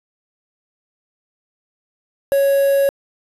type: tone with quantisation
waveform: triangle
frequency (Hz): 554.4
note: C#5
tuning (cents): 0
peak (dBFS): -10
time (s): 2.32-2.89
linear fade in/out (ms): 0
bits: 5
effects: resampled to 32000 Hz